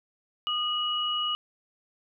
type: tone pair together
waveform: sine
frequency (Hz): 1226 / 2916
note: D#6 / F#7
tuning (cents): -26 / -26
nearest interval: octave + minor third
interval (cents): 1500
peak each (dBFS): -31 / -27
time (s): 0.47-1.35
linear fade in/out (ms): 0
effects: none